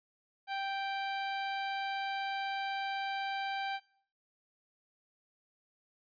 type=tone; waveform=sawtooth; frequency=784 Hz; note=G5; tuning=in tune; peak=-30 dBFS; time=0.47-3.8 s; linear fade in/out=50 ms; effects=noise-tail reverb RT60 0.5 s tail -19 dB re dry + resampled to 11025 Hz